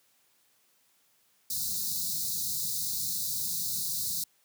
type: band-stop noise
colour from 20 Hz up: white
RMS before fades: -32 dBFS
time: 1.5-4.24 s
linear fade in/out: 5 ms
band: 220 to 3800 Hz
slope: 96 dB/octave
effects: white hiss -68 dBFS RMS until 4.44 s + high-pass 100 Hz 12 dB/octave